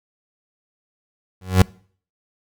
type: tone with exponential growth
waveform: 30% pulse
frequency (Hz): 92.9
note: F#2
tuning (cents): +7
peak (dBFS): -4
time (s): 1.41-1.62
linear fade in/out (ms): 5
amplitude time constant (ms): 45
effects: noise-tail reverb RT60 0.5 s tail -24 dB re dry